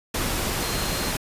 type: tone in noise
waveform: sine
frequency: 4186 Hz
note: C8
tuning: in tune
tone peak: -35 dBFS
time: 0.62-1.11 s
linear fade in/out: 5 ms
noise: pink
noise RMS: -26 dBFS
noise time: 0.14-1.17 s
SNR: -12 dB
effects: resampled to 32000 Hz